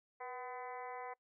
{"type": "harmonic tone with a mistuned harmonic", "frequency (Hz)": 252.3, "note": "B3", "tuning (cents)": 37, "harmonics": [2, 3, 4, 5, 6, 7, 8, 9], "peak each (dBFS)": [-49, -47, -49, -57, -60, -60, -54, -63], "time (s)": [0.2, 1.14], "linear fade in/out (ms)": 10, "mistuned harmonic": 2, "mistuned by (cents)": -51, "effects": ["noise-tail reverb RT60 0.1 s tail -23 dB re dry"]}